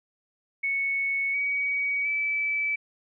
sine tone with pitch steps, 2213 / 2259 / 2307 Hz, C#7 / C#7 / D7, -3 / +32 / -31 cents, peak -24 dBFS, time 0.63-2.76 s, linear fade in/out 10 ms, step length 710 ms, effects none

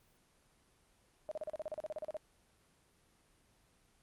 sine tone bursts, 618 Hz, D#5, 12 cents flat, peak -37 dBFS, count 15, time 1.29-2.168 s, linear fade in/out 0 ms, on 24 ms, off 37 ms, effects pink hiss -70 dBFS RMS until 4.02 s + Opus 24 kbps

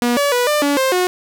sawtooth tone with pitch steps, 241.1 / 571 / 490.3 / 596 / 285.9 / 527 / 363 Hz, B3 / D5 / B4 / D5 / D4 / C5 / F#4, -41 / -49 / -13 / +25 / -46 / +12 / -33 cents, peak -10 dBFS, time 0.02-1.07 s, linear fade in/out 0 ms, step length 150 ms, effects none

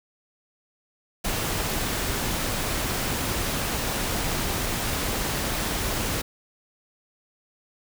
pink noise, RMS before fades -27 dBFS, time 1.24-6.22 s, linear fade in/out 10 ms, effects none

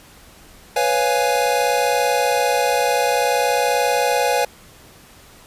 square chord, C# dominant seventh, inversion third, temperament equal, 493.9 / 554.4 / 698.5 / 830.6 Hz, B4 / C#5 / E#5 / G#5, 0 / 0 / 0 / 0 cents, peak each -22 / -23 / -24 / -21 dBFS, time 0.76-4.45 s, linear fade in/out 5 ms, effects pink hiss -46 dBFS RMS until 5.46 s + resampled to 32000 Hz

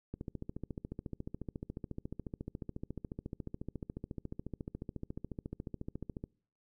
click train, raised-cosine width 3 ms, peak -27 dBFS, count 87, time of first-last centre 0.14-6.239 s, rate 14.1 Hz, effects noise-tail reverb RT60 0.5 s tail -26 dB re dry

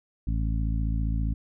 harmonic tone, 55 Hz, A1, in tune, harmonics 1 / 2 / 3 / 4 / 5, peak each -25 / -31 / -35 / -37 / -39 dBFS, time 0.27-1.34 s, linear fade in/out 5 ms, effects none

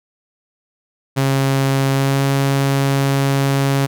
sawtooth tone with pitch glide, 135.9 to 137.72 Hz, C#3 to C#3, -34 to -11 cents, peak -10 dBFS, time 1.16-3.87 s, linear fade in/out 20 ms, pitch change +23 cents, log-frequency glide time 1.9-2.24 s, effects none

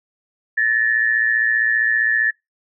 sine tone pair together, 1738.8 / 1854 Hz, A6 / A#6, -21 / -10 cents, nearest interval minor second, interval 111 cents, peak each -16 / -20 dBFS, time 0.57-2.31 s, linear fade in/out 10 ms, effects noise-tail reverb RT60 0.2 s tail -25 dB re dry

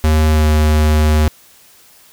square tone with pitch glide, 77.7 to 76.63 Hz, D#2 to D#2, -2 to -26 cents, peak -10 dBFS, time 0.04-1.28 s, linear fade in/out 0 ms, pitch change -24 cents, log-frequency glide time 0.3-0.46 s, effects white hiss -46 dBFS RMS until 2.12 s

